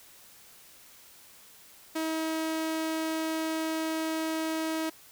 sawtooth tone, 319.5 Hz, D#4, 46 cents sharp, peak -25 dBFS, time 1.95-4.9 s, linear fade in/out 10 ms, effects white hiss -54 dBFS RMS until 5.11 s

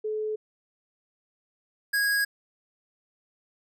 sine / square tone pair in turn, 430 / 1648 Hz, A4 / G#6, -40 / -14 cents, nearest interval octave + major seventh, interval 2326 cents, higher second, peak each -27 / -23 dBFS, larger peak second, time 0.04-0.36 / 1.93-2.25 s, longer neither, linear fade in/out 10 ms, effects none

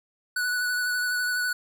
square tone with vibrato, 1480 Hz, F#6, in tune, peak -25 dBFS, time 0.36-1.53 s, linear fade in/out 5 ms, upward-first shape sine, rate 12 Hz, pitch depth 18 cents each way, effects none

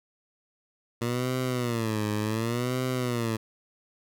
15% pulse tone with vibrato, 116.54 Hz, A#2, in tune, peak -20 dBFS, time 1.01-3.37 s, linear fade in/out 10 ms, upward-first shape sine, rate 0.68 Hz, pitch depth 170 cents each way, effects none

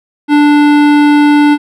sine tone with hard clipping, 293.7 Hz, D4, in tune, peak -6 dBFS, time 0.28-1.58 s, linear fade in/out 50 ms, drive 17 dB, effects none

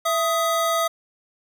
square tone pair together, 665 / 1254.5 Hz, E5 / D#6, +15 / +14 cents, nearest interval major seventh, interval 1099 cents, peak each -23 dBFS, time 0.05-0.88 s, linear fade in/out 10 ms, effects none

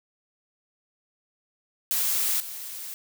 blue noise with level steps, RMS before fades -25 / -37 dBFS, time 1.91-2.94 s, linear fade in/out 0 ms, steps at 2.4 s, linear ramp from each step 2 ms, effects none

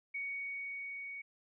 sine tone with level ramp, 2236 Hz, C#7, 14 cents sharp, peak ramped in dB -36 to -42 dBFS, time 0.14-1.22 s, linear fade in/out 10 ms, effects none

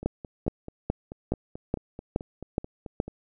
two click trains, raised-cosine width 2 ms, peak -11 / -24 dBFS, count 8 / 15, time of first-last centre 0.06-3.001 / 0.03-3.08 s, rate 2.38 / 4.59 Hz, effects none

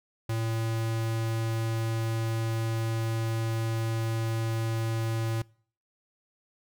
square tone, 113 Hz, A2, 47 cents sharp, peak -28 dBFS, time 0.29-5.42 s, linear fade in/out 5 ms, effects noise-tail reverb RT60 0.5 s tail -24 dB re dry

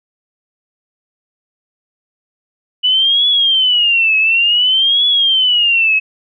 sine tone with vibrato, 2960 Hz, F#7, in tune, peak -9 dBFS, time 2.83-6 s, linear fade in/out 20 ms, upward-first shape triangle, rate 0.56 Hz, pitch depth 250 cents each way, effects none

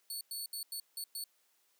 15% pulse tone bursts at uneven times, 4435 Hz, C#8, in tune, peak -32 dBFS, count 6, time 0.1-0.21 / 0.31-0.46 / 0.53-0.63 / 0.72-0.8 / 0.97-1.04 / 1.15-1.24 s, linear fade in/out 2 ms, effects white hiss -73 dBFS RMS until 1.79 s + high-pass 300 Hz 12 dB/octave

